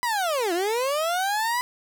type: linear two-way sweep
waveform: 30% pulse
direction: down then up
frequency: 1000 to 329.6 to 1000 Hz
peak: -20 dBFS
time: 0.03-1.61 s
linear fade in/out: 0 ms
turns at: 0.53 s
effects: none